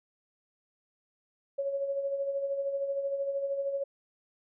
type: tone with tremolo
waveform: sine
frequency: 554.4 Hz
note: C#5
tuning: in tune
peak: -27 dBFS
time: 1.58-3.84 s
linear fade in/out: 10 ms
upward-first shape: sine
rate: 13 Hz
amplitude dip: 50%
effects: none